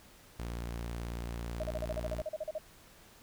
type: tone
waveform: sawtooth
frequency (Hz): 58.27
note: A#1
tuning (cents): 0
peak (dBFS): -33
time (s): 0.39-2.22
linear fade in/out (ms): 5
type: tone bursts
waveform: sine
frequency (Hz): 622.3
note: D#5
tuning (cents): 0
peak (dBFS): -33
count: 14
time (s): 1.6-2.583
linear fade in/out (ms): 5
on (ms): 34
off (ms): 39
effects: pink hiss -58 dBFS RMS until 3.22 s